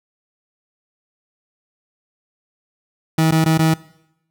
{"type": "tone with dropouts", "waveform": "30% pulse", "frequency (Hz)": 160, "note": "D#3", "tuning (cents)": 49, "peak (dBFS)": -10, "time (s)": [3.18, 3.74], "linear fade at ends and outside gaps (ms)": 5, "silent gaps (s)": [[3.311, 3.321], [3.444, 3.459], [3.577, 3.591]], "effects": ["noise-tail reverb RT60 0.8 s tail -20 dB re dry"]}